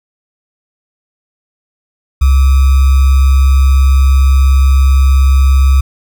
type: tone with sample-and-hold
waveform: sine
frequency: 67.1 Hz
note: C2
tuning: 44 cents sharp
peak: -4 dBFS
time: 2.21-5.81 s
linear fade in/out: 10 ms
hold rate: 1225 Hz
effects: none